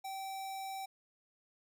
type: tone with notch filter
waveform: square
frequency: 774 Hz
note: G5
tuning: 22 cents flat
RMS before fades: -42 dBFS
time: 0.04-0.86 s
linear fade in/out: 10 ms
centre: 1600 Hz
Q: 1.1
effects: none